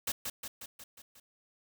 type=noise with echo; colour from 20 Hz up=white; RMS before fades=-33 dBFS; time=0.07-0.12 s; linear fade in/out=5 ms; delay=180 ms; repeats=6; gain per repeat=-4 dB; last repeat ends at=1.2 s; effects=none